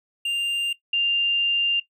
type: tone pair in turn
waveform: triangle / sine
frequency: 2794 / 2794 Hz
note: F7 / F7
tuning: 0 / 0 cents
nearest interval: unison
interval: 0 cents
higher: neither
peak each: -20 / -18 dBFS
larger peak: second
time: 0.25-0.73 / 0.93-1.8 s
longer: second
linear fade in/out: 5 ms
effects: noise-tail reverb RT60 0.1 s tail -17 dB re dry

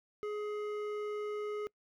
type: tone with hard clipping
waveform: sine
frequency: 419.4 Hz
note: G#4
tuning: 17 cents sharp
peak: -37 dBFS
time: 0.23-1.67 s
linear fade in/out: 0 ms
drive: 10 dB
effects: noise-tail reverb RT60 0.1 s tail -24 dB re dry

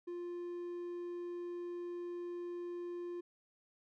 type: tone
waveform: triangle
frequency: 350 Hz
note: F4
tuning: 4 cents sharp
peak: -38 dBFS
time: 0.07-3.21 s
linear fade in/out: 10 ms
effects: none

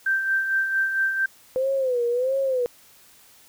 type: tone with tremolo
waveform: sine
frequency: 1566 Hz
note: G6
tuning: 2 cents flat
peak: -18 dBFS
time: 0.06-1.26 s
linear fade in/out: 5 ms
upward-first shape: sine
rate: 4.4 Hz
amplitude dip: 50%
type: tone with vibrato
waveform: sine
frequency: 508 Hz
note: B4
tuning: 49 cents sharp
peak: -20 dBFS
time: 1.56-2.66 s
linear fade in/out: 0 ms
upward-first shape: sine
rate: 1.5 Hz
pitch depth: 120 cents each way
effects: white hiss -53 dBFS RMS until 3.48 s

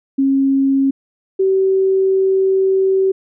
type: tone pair in turn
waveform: sine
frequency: 271.6 / 383 Hz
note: C#4 / G4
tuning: -35 / -40 cents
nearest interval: tritone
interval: 595 cents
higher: second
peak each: -11 dBFS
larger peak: neither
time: 0.18-0.91 / 1.39-3.12 s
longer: second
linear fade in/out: 10 ms
effects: none

